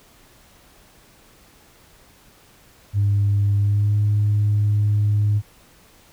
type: tone with pitch glide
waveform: sine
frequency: 101.2 to 104.05 Hz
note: G#2 to G#2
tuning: -44 to +4 cents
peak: -14 dBFS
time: 2.93-5.42 s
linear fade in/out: 50 ms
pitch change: +48 cents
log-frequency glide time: 3.58-3.95 s
effects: tanh soft clip ceiling -12 dBFS + pink hiss -52 dBFS RMS until 6.12 s